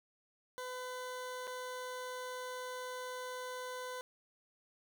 20% pulse tone with dropouts, 504 Hz, B4, 35 cents sharp, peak -36 dBFS, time 0.58-4.01 s, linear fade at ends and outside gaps 0 ms, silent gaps 1.471-1.476 s, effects none

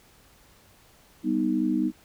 sine chord, G augmented, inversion none, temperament equal, 196 / 246.9 / 311.1 Hz, G3 / B3 / D#4, 0 / 0 / 0 cents, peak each -29 / -26 / -25 dBFS, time 1.23-1.92 s, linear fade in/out 50 ms, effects pink hiss -57 dBFS RMS until 2.04 s

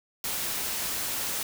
white noise, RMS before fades -31 dBFS, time 0.24-1.43 s, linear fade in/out 2 ms, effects none

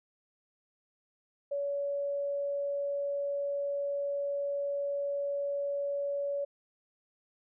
sine tone, 566 Hz, C#5, 36 cents sharp, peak -30 dBFS, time 1.51-6.45 s, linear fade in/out 10 ms, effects none

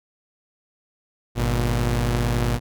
sawtooth tone pair together, 50.68 / 119.5 Hz, G#1 / A#2, -42 / +43 cents, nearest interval octave + minor third, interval 1485 cents, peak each -19 / -18 dBFS, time 1.35-2.6 s, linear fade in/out 50 ms, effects none

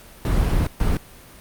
brown noise bursts at uneven times, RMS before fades -19 dBFS, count 2, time 0.25-0.67 / 0.8-0.97 s, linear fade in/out 2 ms, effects pink hiss -45 dBFS RMS until 1.4 s + Opus 48 kbps

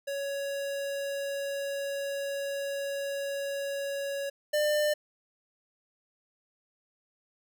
square tone pair in turn, 558 / 598.2 Hz, C#5 / D5, +11 / +32 cents, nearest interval minor second, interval 121 cents, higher second, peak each -32 / -25 dBFS, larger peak second, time 0.07-4.3 / 4.53-4.94 s, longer first, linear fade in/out 10 ms, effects none

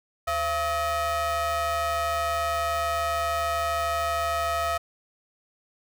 square ring-modulated tone, 300.8 Hz, D4, 42 cents sharp, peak -22 dBFS, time 0.27-4.78 s, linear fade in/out 10 ms, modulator 979 Hz, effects none

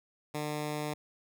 10% pulse tone, 150 Hz, D3, 37 cents sharp, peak -25 dBFS, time 0.34-0.94 s, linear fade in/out 10 ms, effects none

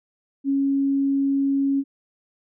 sine tone, 275.7 Hz, C#4, 9 cents flat, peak -18 dBFS, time 0.44-1.84 s, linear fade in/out 50 ms, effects none

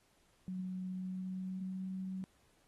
sine tone with pitch glide, 185 to 188.23 Hz, F#3 to F#3, 0 to +30 cents, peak -38 dBFS, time 0.48-2.24 s, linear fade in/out 0 ms, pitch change +30 cents, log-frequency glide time 0.88-1.92 s, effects pink hiss -72 dBFS RMS until 2.67 s + AAC 32 kbps

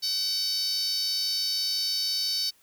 10% pulse tone with high-pass filter, 758 Hz, F#5, 42 cents sharp, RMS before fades -28 dBFS, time 0.02-2.51 s, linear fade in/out 20 ms, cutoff 4800 Hz, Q 7.5, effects white hiss -62 dBFS RMS until 2.62 s

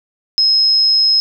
sine tone, 5140 Hz, E8, 45 cents flat, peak -9 dBFS, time 0.38-1.2 s, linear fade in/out 0 ms, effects none

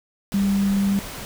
sine tone in noise, 198 Hz, G3, 18 cents sharp, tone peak -17 dBFS, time 0.34-0.99 s, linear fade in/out 0 ms, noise pink, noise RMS -34 dBFS, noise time 0.32-1.25 s, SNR +14 dB, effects none

